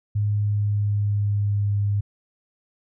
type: tone with pitch glide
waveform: sine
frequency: 103.83 to 101.81 Hz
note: G#2 to G#2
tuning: 0 to -34 cents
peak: -19 dBFS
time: 0.15-2.01 s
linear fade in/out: 10 ms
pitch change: -34 cents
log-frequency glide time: 0.29-1.76 s
effects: none